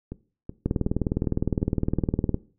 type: two click trains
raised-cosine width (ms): 3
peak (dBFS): -20 / -10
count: 6 / 34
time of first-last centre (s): 0.12-1.993 / 0.66-2.344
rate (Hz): 2.67 / 19.6
effects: noise-tail reverb RT60 0.4 s tail -18 dB re dry